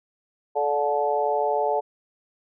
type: harmonic tone with a mistuned harmonic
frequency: 144.6 Hz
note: D3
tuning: 27 cents flat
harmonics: 3 / 4 / 5 / 6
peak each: -26 / -26 / -26 / -26 dBFS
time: 0.55-1.81 s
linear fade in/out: 20 ms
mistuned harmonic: 4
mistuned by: +21 cents
effects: none